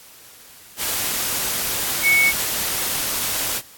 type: tone in noise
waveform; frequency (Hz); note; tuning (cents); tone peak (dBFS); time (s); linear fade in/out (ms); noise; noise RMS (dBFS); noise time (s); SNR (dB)
sine; 2217; C#7; 0; -13; 2.02-2.33; 50; white; -23; 0.77-3.62; +7
effects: white hiss -45 dBFS RMS until 3.77 s + AAC 64 kbps